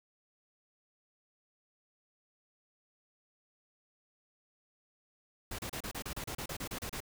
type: noise bursts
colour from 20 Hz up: pink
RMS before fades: -40 dBFS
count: 14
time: 5.51-7.004 s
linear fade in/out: 5 ms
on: 77 ms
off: 32 ms
effects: none